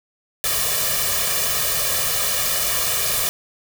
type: noise with comb filter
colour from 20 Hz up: white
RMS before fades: -21 dBFS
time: 0.44-3.29 s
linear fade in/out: 0 ms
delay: 1.7 ms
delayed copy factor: +0.95
effects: none

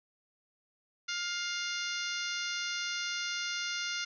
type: harmonic tone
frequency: 704 Hz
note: F5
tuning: 14 cents sharp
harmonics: 2 / 3 / 4 / 5 / 6 / 7 / 8 / 9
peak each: -38 / -40 / -41 / -42 / -43 / -43 / -44 / -45 dBFS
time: 1.08-4.05 s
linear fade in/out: 10 ms
effects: none

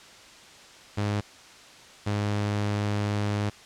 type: tone pair in turn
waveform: sawtooth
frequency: 103.4 / 103.4 Hz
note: G#2 / G#2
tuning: -7 / -7 cents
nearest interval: unison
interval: 0 cents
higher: neither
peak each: -21 dBFS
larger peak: neither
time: 0.97-1.21 / 2.06-3.5 s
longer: second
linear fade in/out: 10 ms
effects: white hiss -49 dBFS RMS until 3.65 s + low-pass 6000 Hz 12 dB/octave

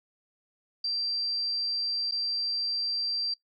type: tone with dropouts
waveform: sine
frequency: 4707 Hz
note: D8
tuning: 3 cents sharp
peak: -27 dBFS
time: 0.84-3.34 s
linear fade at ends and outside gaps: 5 ms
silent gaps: 2.112-2.12 s
effects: noise-tail reverb RT60 0.1 s tail -18 dB re dry

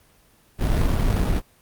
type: noise with sample-and-hold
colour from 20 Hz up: brown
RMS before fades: -20 dBFS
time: 0.58-1.42 s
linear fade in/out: 50 ms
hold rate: 2100 Hz
effects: pink hiss -57 dBFS RMS until 1.61 s + Opus 24 kbps

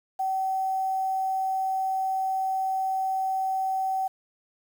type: tone with quantisation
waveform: sine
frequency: 764 Hz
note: G5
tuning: 45 cents flat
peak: -24 dBFS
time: 0.19-4.08 s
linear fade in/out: 10 ms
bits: 8
effects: none

